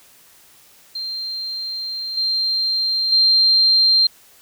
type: tone with level steps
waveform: sine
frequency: 4169 Hz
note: C8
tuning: 7 cents flat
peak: -24 / -17 / -11 dBFS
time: 0.95-4.07 s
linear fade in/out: 5 ms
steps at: 2.17 / 3.12 s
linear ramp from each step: 5 ms
effects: white hiss -50 dBFS RMS until 4.41 s